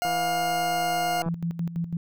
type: tone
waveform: 40% pulse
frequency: 709 Hz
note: F5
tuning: 26 cents sharp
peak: -23 dBFS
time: 0.02-1.22 s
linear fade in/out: 0 ms
type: click train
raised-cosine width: 1 ms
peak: -22 dBFS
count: 205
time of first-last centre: 0.05-1.286 s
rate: 165 Hz
type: tone with tremolo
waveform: sine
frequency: 168.8 Hz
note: E3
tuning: 41 cents sharp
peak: -24 dBFS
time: 1.26-1.97 s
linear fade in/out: 2 ms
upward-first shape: square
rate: 6 Hz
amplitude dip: 70%
effects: none